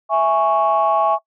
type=chord; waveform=sine; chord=C# minor; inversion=first; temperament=equal; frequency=659.3 / 830.6 / 1108.7 Hz; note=E5 / G#5 / C#6; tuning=0 / 0 / 0 cents; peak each=-17 dBFS; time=0.09-1.19 s; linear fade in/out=50 ms; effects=noise-tail reverb RT60 0.1 s tail -22 dB re dry + tanh soft clip ceiling -6 dBFS